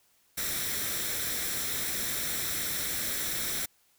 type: noise with comb filter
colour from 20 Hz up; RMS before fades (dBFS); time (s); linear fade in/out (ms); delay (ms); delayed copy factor
white; -32; 0.37-3.66; 10; 0.53; +0.55
effects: white hiss -67 dBFS RMS until 3.98 s